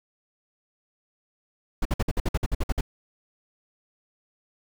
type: noise bursts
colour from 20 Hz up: brown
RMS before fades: -23 dBFS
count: 12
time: 1.82-2.81 s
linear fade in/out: 5 ms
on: 33 ms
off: 54 ms
effects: none